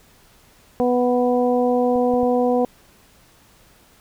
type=harmonic tone; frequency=246.9 Hz; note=B3; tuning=in tune; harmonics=1 / 2 / 3 / 4; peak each=-20 / -18 / -23 / -32 dBFS; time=0.8-2.65 s; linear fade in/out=0 ms
type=clicks; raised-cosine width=5 ms; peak=-29 / -25 / -24 dBFS; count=3; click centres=1.958 / 2.138 / 2.232 s
effects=pink hiss -53 dBFS RMS until 4 s